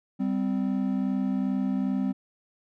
triangle tone pair together, 196 / 258.5 Hz, G3 / C4, 0 / -21 cents, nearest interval perfect fourth, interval 479 cents, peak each -25 dBFS, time 0.19-2.13 s, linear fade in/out 20 ms, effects none

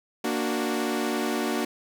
sawtooth chord, Bb augmented, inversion none, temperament equal, 233.1 / 293.7 / 370 Hz, Bb3 / D4 / F#4, 0 / 0 / 0 cents, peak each -25 / -26 / -26 dBFS, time 0.24-1.65 s, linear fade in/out 5 ms, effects none

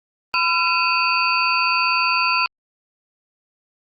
sine tone cluster, 1006 / 1361 / 2519 / 2721 / 4582 Hz, B5 / F6 / D#7 / F7 / D8, +32 / -45 / +21 / -46 / -44 cents, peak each -22 / -22 / -21 / -26 / -24 dBFS, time 0.34-2.46 s, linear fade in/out 0 ms, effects Opus 32 kbps

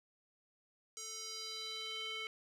square tone with band-pass filter sweep, 440 Hz, A4, in tune, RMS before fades -44 dBFS, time 0.97-2.27 s, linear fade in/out 0 ms, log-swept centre 6600 to 2600 Hz, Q 3.3, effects none

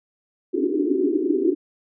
white band-pass noise, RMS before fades -21 dBFS, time 0.53-1.55 s, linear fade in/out 20 ms, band 270 to 400 Hz, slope 96 dB/octave, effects none

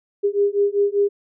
sine beating tone pair, 402.3 / 407.4 Hz, G4 / G#4, +45 / -33 cents, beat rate 5.1 Hz, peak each -19 dBFS, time 0.23-1.09 s, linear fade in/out 20 ms, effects none

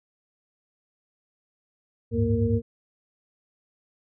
sine tone cluster, 73.5 / 98.9 / 108.2 / 231.9 / 463 Hz, D2 / G2 / A2 / A#3 / A#4, +2 / +16 / -29 / -9 / -12 cents, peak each -32 / -25 / -27 / -26 / -27 dBFS, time 2.11-2.62 s, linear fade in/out 50 ms, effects none

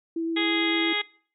sine tone with vibrato, 329.6 Hz, E4, in tune, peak -25 dBFS, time 0.16-0.93 s, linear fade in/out 5 ms, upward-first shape sine, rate 8.9 Hz, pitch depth 9 cents each way
harmonic tone, 415.3 Hz, G#4, in tune, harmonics 1 / 2 / 3 / 4 / 5 / 6 / 7 / 8 / 9, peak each -36 / -36 / -38 / -36 / -28 / -37 / -39 / -29 / -34 dBFS, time 0.36-1.02 s, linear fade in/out 10 ms
effects noise-tail reverb RT60 0.5 s tail -23 dB re dry

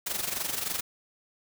white noise with amplitude modulation, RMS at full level -29 dBFS, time 0.06-0.81 s, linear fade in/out 10 ms, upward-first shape sine, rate 23.4 Hz, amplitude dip 70%, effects none

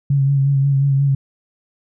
sine tone with vibrato, 138.3 Hz, C#3, 4 cents flat, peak -12 dBFS, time 0.1-1.15 s, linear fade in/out 5 ms, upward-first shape sine, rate 5.6 Hz, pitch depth 32 cents each way, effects none

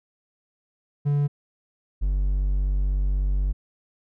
triangle tone pair in turn, 144.2 / 48.12 Hz, D3 / G1, -31 / -31 cents, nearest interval octave + perfect fifth, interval 1900 cents, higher first, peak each -17 / -18 dBFS, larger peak first, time 1.05-1.28 / 2.01-3.53 s, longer second, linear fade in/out 20 ms, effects none

